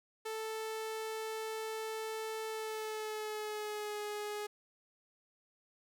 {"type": "tone with pitch glide", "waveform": "sawtooth", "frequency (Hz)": [440.2, 417.7], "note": ["A4", "G#4"], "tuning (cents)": [1, 10], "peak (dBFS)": -34, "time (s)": [0.25, 4.47], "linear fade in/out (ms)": 10, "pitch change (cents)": -91, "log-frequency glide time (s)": [2.48, 4.01], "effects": []}